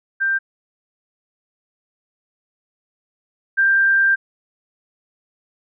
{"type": "tone pair in turn", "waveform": "sine", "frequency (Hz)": [1575, 1582.3], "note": ["G6", "G6"], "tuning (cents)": [8, 16], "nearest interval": "unison", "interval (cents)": 8, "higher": "second", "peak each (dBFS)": [-16, -12], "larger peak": "second", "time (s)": [[0.2, 0.39], [3.57, 4.16]], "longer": "second", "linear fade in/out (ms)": 20, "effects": []}